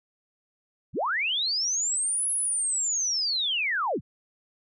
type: linear two-way sweep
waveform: sine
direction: up then down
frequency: 51.91 to 10670 to 51.91 Hz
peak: -24 dBFS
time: 0.93-4.01 s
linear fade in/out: 50 ms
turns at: 2.31 s
effects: none